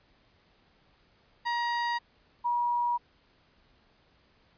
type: tone pair in turn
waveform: 30% pulse / sine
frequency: 949 / 960 Hz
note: A#5 / B5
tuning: +31 / -49 cents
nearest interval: unison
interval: 20 cents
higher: second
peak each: -25 dBFS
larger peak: neither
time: 1.45-1.99 / 2.44-2.98 s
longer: neither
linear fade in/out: 20 ms
effects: pink hiss -65 dBFS RMS until 4.57 s + resampled to 11025 Hz